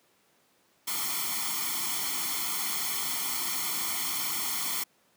white noise with comb filter, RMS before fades -31 dBFS, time 0.87-4.84 s, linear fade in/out 10 ms, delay 0.92 ms, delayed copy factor +0.85, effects pink hiss -66 dBFS RMS until 5.16 s + high-pass 200 Hz 12 dB/octave

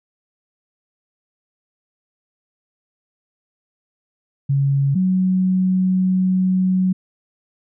sine tone pair in turn, 138.7 / 185.84 Hz, C#3 / F#3, +1 / +8 cents, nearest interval perfect fourth, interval 507 cents, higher second, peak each -14 dBFS, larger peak neither, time 4.49-4.95 / 4.95-6.93 s, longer second, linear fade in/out 10 ms, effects none

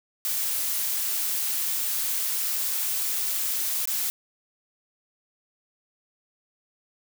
blue noise with dropouts, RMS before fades -27 dBFS, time 0.25-4.1 s, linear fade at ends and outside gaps 0 ms, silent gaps 3.855-3.874 s, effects none

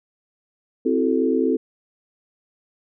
sine chord, F# half-diminished seventh, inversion second, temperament equal with one note detuned, 261.6 / 329.6 / 375.6 / 440 Hz, C4 / E4 / F#4 / A4, 0 / 0 / +26 / 0 cents, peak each -21 / -23 / -25 / -22 dBFS, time 0.85-1.57 s, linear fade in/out 10 ms, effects none

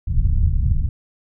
pink low-pass noise, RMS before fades -17 dBFS, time 0.07-0.89 s, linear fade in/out 5 ms, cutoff 120 Hz, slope 24 dB/octave, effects none

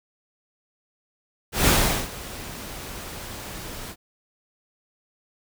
pink noise with ADSR envelope, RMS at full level -17 dBFS, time 1.52-3.96 s, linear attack 150 ms, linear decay 410 ms, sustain -19 dB, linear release 61 ms, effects none

